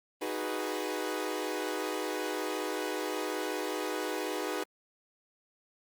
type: chord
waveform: sawtooth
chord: G# minor seventh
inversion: second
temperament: equal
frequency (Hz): 311.1 / 370 / 415.3 / 493.9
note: D#4 / F#4 / G#4 / B4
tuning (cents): 0 / 0 / 0 / 0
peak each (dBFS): -34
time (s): 0.21-4.64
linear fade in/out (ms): 10
effects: Opus 32 kbps